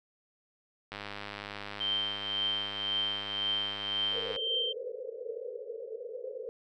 click train, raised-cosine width 0.3 ms, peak -23 dBFS, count 352, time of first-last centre 0.92-4.361 s, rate 102 Hz
sine tone with tremolo, 3136 Hz, G7, in tune, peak -27 dBFS, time 1.8-4.73 s, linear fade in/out 10 ms, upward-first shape triangle, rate 1.9 Hz, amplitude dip 75%
pink band-pass noise, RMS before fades -40 dBFS, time 4.12-6.49 s, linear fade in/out 0 ms, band 440 to 520 Hz, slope 96 dB/octave
effects none

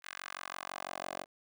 10% pulse tone with high-pass filter sweep, 46.02 Hz, F#1, 9 cents flat, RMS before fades -43 dBFS, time 0.02-1.26 s, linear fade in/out 50 ms, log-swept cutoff 1700 to 540 Hz, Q 1.7, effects none

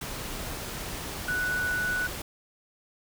sine tone in noise, 1480 Hz, F#6, in tune, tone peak -26 dBFS, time 1.28-2.07 s, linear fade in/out 5 ms, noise pink, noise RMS -36 dBFS, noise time 0.01-2.22 s, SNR +7 dB, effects none

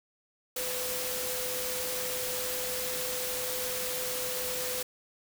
sine tone in noise, 504 Hz, B4, 35 cents sharp, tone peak -37 dBFS, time 0.56-4.83 s, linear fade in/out 5 ms, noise white, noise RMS -34 dBFS, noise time 0.56-4.83 s, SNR -6 dB, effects none

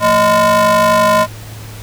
square ring-modulated tone, 199.8 Hz, G3, 33 cents sharp, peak -6 dBFS, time 0-1.27 s, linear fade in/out 50 ms, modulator 825 Hz, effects added 108 Hz sine -29 dBFS peak until 1.82 s + pink hiss -35 dBFS RMS until 1.82 s

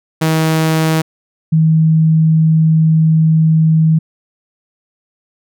sawtooth / sine tone pair in turn, 159.4 / 159.4 Hz, D#3 / D#3, +42 / +42 cents, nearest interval unison, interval 0 cents, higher neither, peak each -7 dBFS, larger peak neither, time 0.21-1.02 / 1.52-3.99 s, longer second, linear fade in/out 10 ms, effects none

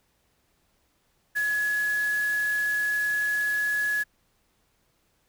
sine tone in noise, 1691 Hz, G#6, 31 cents sharp, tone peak -23 dBFS, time 1.35-4.04 s, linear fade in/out 20 ms, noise white, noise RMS -41 dBFS, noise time 1.35-4.04 s, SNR +15 dB, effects pink hiss -69 dBFS RMS until 5.28 s

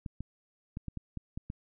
clicks, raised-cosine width 5 ms, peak -25 dBFS, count 8, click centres 0.062 / 0.206 / 0.771 / 0.883 / 0.973 / 1.173 / 1.375 / 1.501 s, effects none

